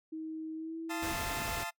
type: tone with pitch glide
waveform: sine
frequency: 317.2 to 327.1 Hz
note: D#4 to E4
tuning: +33 to -13 cents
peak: -37 dBFS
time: 0.12-1.14 s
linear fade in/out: 10 ms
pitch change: +54 cents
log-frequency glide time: 0.55-0.78 s
type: chord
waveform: 20% pulse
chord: F dominant seventh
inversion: none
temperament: equal with one note detuned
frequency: 686.5 / 880 / 1046.5 / 1244.5 Hz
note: F5 / A5 / C6 / Eb6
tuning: -30 / 0 / 0 / 0 cents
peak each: -36 / -35 / -41 / -41 dBFS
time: 0.89-1.71 s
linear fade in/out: 20 ms
type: noise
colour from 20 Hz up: pink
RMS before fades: -39 dBFS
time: 1.02-1.64 s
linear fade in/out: 10 ms
effects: noise-tail reverb RT60 0.1 s tail -23 dB re dry